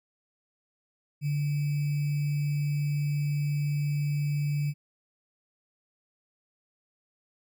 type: tone with sample-and-hold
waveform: sine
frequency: 145.7 Hz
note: D3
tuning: 13 cents flat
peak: -25 dBFS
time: 1.21-4.74 s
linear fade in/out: 50 ms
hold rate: 2450 Hz
effects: none